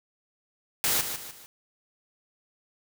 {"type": "noise with echo", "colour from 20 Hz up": "white", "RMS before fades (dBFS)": -25, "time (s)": [0.84, 1.01], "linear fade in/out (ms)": 0, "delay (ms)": 150, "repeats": 3, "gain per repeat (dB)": -8, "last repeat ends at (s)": 1.46, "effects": []}